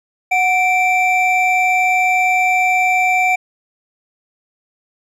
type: tone pair together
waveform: triangle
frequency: 737.4 / 2341 Hz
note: F#5 / D7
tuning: -6 / -6 cents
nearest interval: octave + minor sixth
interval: 2000 cents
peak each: -13 dBFS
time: 0.31-3.36 s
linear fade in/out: 10 ms
effects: resampled to 32000 Hz